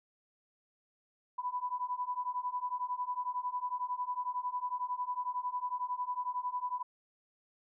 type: beating tone pair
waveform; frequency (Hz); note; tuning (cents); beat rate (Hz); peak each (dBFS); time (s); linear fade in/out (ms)
sine; 987 / 998; B5 / B5; -1 / +18; 11; -37 / -36; 1.38-6.83; 10
effects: none